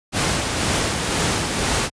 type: noise with tremolo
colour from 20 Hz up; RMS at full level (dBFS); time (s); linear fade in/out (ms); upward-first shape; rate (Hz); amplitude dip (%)
pink; -19; 0.12-1.9; 50; sine; 2; 35
effects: high-pass 60 Hz 12 dB/octave + resampled to 22050 Hz